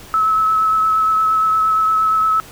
sine tone with vibrato, 1296 Hz, E6, 30 cents flat, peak -12 dBFS, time 0.14-2.4 s, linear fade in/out 0 ms, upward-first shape triangle, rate 8.6 Hz, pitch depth 19 cents each way, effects pink hiss -39 dBFS RMS until 2.51 s

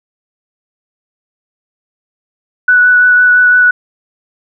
sine tone with vibrato, 1480 Hz, F#6, in tune, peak -4 dBFS, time 2.68-3.71 s, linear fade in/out 5 ms, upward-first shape triangle, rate 5.9 Hz, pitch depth 15 cents each way, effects none

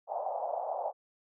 pink band-pass noise, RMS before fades -35 dBFS, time 0.07-0.93 s, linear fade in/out 50 ms, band 600 to 830 Hz, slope 48 dB/octave, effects none

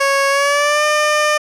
15% pulse tone with pitch glide, 552 to 602 Hz, C#5 to D5, -7 to +43 cents, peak -6 dBFS, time 0-1.38 s, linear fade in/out 10 ms, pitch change +150 cents, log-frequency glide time 0.29-0.83 s, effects low-pass 9000 Hz 12 dB/octave

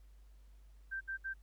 sine tone bursts, 1568 Hz, G6, in tune, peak -37 dBFS, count 3, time 0.91-1.34 s, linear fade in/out 20 ms, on 100 ms, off 65 ms, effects added 50 Hz sine -56 dBFS peak until 1.42 s + pink hiss -75 dBFS RMS until 1.42 s

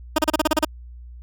15% pulse tone bursts, 309.9 Hz, D#4, 7 cents flat, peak -9 dBFS, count 9, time 0.16-0.649 s, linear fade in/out 5 ms, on 25 ms, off 33 ms, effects added 60 Hz sine -37 dBFS peak until 1.22 s

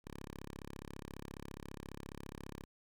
5% pulse tone, 34.65 Hz, C#1, in tune, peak -35 dBFS, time 0.04-2.65 s, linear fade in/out 20 ms, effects none

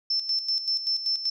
sine tone with tremolo, 5320 Hz, E8, 15 cents sharp, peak -22 dBFS, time 0.1-1.3 s, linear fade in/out 5 ms, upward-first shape square, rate 5.2 Hz, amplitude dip 65%, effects none

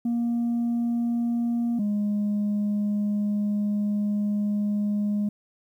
sine tone pair in turn, 235.9 / 206.8 Hz, A#3 / G#3, +21 / -7 cents, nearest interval major second, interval 228 cents, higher first, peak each -20 dBFS, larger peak neither, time 0.05-1.79 / 1.79-5.29 s, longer second, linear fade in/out 5 ms, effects tanh soft clip ceiling -21 dBFS + 10-bit

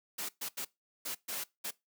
white noise bursts at uneven times, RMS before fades -38 dBFS, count 6, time 0.18-0.29 / 0.41-0.49 / 0.57-0.65 / 1.05-1.15 / 1.28-1.44 / 1.64-1.71 s, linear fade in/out 10 ms, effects noise-tail reverb RT60 0.2 s tail -21 dB re dry + high-pass 200 Hz 12 dB/octave

